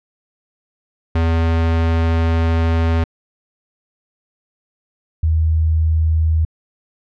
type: tone pair in turn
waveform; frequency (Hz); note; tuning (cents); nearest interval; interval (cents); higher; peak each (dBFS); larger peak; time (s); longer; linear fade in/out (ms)
square / sine; 82.41 / 79.74; E2 / D#2; 0 / +43; minor second; 57; first; -14 / -12; second; 1.15-3.04 / 5.23-6.45; first; 5
effects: low-pass 3000 Hz 12 dB/octave